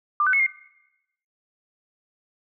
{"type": "tone with pitch steps", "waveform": "sine", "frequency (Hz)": [1190, 1514, 2190, 2120], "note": ["D6", "F#6", "C#7", "C7"], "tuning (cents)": [22, 39, -22, 22], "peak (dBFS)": -17, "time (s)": [0.2, 0.464], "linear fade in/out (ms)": 2, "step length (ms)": 66, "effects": ["noise-tail reverb RT60 0.9 s tail -20 dB re dry"]}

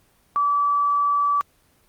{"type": "tone", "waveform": "sine", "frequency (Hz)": 1153, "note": "D6", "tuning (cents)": -32, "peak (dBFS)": -17, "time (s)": [0.36, 1.41], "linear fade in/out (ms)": 0, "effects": ["pink hiss -60 dBFS RMS until 1.88 s", "Opus 24 kbps"]}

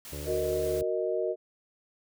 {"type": "noise", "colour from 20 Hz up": "white", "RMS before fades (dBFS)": -44, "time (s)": [0.05, 0.81], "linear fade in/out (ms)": 0}
{"type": "harmonic tone", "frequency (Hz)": 73, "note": "D2", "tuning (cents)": -10, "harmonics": [1, 2, 4, 5, 6, 7, 8], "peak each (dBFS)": [-39, -42, -45, -46, -47, -47, -48], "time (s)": [0.12, 0.83], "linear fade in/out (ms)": 5}
{"type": "chord", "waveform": "sine", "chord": "D# minor", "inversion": "first", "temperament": "equal", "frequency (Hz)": [370, 466.2, 622.3], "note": ["F#4", "A#4", "D#5"], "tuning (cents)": [0, 0, 0], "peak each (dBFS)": -31, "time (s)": [0.25, 1.36], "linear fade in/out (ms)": 50}
{"effects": []}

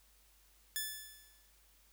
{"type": "tone with exponential decay", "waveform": "5% pulse", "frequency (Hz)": 1736, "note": "A6", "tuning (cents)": -24, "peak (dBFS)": -23, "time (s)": [0.76, 1.5], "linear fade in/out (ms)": 0, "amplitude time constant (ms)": 160, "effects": ["added 50 Hz sine -68 dBFS peak until 1.92 s", "white hiss -68 dBFS RMS until 1.92 s"]}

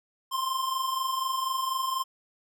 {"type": "tone pair together", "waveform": "square", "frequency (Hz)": [1031.9, 1056], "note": ["C6", "C6"], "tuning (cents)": [-24, 16], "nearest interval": "unison", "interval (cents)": 40, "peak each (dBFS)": [-34, -29], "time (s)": [0.31, 2.04], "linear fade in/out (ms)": 20, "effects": []}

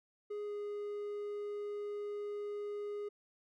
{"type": "tone with pitch glide", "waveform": "triangle", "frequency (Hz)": [415.3, 412.7], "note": ["G#4", "G#4"], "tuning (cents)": [0, -11], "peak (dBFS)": -36, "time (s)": [0.3, 3.09], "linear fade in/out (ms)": 10, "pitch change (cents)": -11, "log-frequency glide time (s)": [0.46, 0.51], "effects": []}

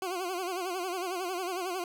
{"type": "tone with vibrato", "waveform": "20% pulse", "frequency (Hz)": 363.8, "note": "F#4", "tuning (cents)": -29, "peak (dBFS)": -27, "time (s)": [0.02, 1.84], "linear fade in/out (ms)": 2, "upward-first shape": "sine", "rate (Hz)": 11, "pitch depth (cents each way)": 96, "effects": []}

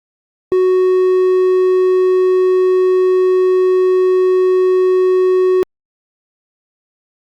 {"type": "tone", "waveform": "triangle", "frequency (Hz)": 370, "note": "F#4", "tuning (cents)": 0, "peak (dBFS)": -7, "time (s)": [0.52, 5.63], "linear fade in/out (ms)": 0, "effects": ["Opus 48 kbps"]}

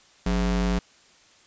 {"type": "ring-modulated tone", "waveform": "square", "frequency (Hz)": 116.54, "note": "A#2", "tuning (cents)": 0, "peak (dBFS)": -19, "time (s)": [0.26, 0.79], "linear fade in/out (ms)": 5, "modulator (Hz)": 65.8, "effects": ["white hiss -56 dBFS RMS until 1.46 s", "resampled to 16000 Hz"]}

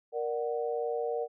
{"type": "tone cluster", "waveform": "sine", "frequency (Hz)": [469.3, 592, 743], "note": ["A#4", "D5", "F#5"], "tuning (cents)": [12, 14, 7], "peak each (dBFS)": [-31, -36, -37], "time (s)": [0.12, 1.28], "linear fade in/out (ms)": 50, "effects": []}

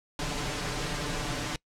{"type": "noise with comb filter", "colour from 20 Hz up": "pink", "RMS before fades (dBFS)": -32, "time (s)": [0.19, 1.56], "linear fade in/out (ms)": 2, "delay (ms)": 6.8, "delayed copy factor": 0.95, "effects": ["noise-tail reverb RT60 0.1 s tail -24 dB re dry", "low-pass 7000 Hz 12 dB/octave"]}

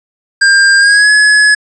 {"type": "tone with pitch glide", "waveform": "square", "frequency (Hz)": [1600, 1695.1], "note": ["G6", "G#6"], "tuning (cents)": [35, 35], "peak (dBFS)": -5, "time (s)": [0.41, 1.55], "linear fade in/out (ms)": 10, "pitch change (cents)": 100, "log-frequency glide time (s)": [0.78, 1.1], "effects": ["resampled to 22050 Hz", "7-bit"]}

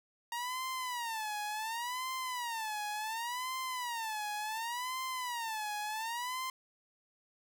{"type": "tone with vibrato", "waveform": "sawtooth", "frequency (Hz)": 932.3, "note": "A#5", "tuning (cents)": 0, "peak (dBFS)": -32, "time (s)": [0.32, 6.5], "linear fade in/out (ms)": 2, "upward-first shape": "sine", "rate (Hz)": 0.69, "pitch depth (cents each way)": 190, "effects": []}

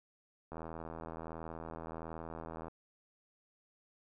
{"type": "click train", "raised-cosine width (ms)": 1, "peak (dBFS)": -30, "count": 177, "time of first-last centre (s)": [0.52, 2.682], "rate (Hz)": 81.4, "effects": []}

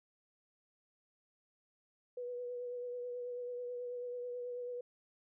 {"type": "tone with vibrato", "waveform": "sine", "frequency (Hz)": 490, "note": "B4", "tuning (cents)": -14, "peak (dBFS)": -39, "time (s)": [2.17, 4.81], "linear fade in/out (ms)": 5, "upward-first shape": "triangle", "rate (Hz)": 9.2, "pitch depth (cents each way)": 25, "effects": []}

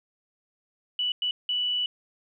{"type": "tone bursts at uneven times", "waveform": "sine", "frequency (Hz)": 2960, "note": "F#7", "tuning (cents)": 0, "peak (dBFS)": -24, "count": 3, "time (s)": [[0.99, 1.12], [1.22, 1.31], [1.49, 1.86]], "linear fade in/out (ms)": 2, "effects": []}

